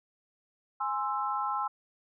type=chord; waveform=sine; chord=Ab augmented; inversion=none; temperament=equal with one note detuned; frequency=830.6 / 1046.5 / 1322.3 Hz; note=Ab5 / C6 / E6; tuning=0 / 0 / +5 cents; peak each=-33 dBFS; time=0.8-1.68 s; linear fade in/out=10 ms; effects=none